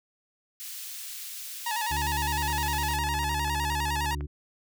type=high-pass noise; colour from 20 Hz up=white; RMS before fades=-39 dBFS; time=0.6-2.96 s; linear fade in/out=0 ms; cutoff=2500 Hz; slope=12 dB/octave
type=tone with vibrato; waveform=sawtooth; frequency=899 Hz; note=A5; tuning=37 cents sharp; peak=-24 dBFS; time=1.66-4.15 s; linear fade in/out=5 ms; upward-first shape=square; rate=9.8 Hz; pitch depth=78 cents each way
type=harmonic tone; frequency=72.6 Hz; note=D2; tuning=19 cents flat; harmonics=1 / 2 / 4 / 5; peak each=-31 / -37 / -43 / -45 dBFS; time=1.9-4.27 s; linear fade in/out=20 ms
type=click train; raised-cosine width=0.5 ms; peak=-28 dBFS; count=23; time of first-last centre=2.42-4.209 s; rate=12.3 Hz
effects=none